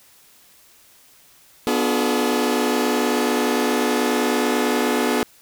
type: chord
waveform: sawtooth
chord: B diminished seventh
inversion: none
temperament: just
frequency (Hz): 246.9 / 296.3 / 355.6 / 426.7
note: B3 / D4 / F4 / Ab4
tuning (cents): 0 / +15 / +31 / +47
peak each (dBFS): -18 / -21 / -22 / -19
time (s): 1.67-5.23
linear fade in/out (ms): 0
effects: white hiss -52 dBFS RMS until 5.41 s